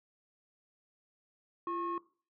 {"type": "tone pair together", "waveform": "sine", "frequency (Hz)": [342.3, 1086.7], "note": ["F4", "C#6"], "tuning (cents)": [-35, -35], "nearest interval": "octave + minor sixth", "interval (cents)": 2000, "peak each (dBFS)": [-36, -34], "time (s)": [1.67, 1.98], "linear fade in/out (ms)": 2, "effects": ["noise-tail reverb RT60 0.4 s tail -19 dB re dry", "tanh soft clip ceiling -29 dBFS"]}